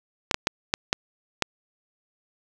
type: clicks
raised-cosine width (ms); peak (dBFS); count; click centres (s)
0.2; -3; 6; 0.312 / 0.344 / 0.471 / 0.739 / 0.929 / 1.423
effects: none